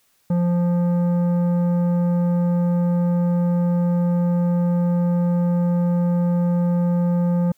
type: tone with tanh clipping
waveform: sine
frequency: 174.61 Hz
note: F3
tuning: in tune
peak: -18 dBFS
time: 0.3-7.52 s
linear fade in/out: 5 ms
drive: 11 dB
effects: white hiss -63 dBFS RMS until 7.57 s